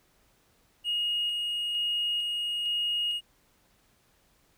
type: tone with tremolo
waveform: triangle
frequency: 2870 Hz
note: F7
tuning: 47 cents sharp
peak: -23 dBFS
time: 0.84-3.21 s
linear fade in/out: 50 ms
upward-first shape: square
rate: 1.1 Hz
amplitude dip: 30%
effects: tanh soft clip ceiling -23 dBFS + pink hiss -66 dBFS RMS until 4.57 s